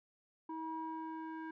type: tone with low-pass filter sweep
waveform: square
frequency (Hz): 320.4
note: E4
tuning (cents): -49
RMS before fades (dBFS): -43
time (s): 0.49-1.51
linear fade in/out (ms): 5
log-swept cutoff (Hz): 860 to 1400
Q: 4.6
effects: none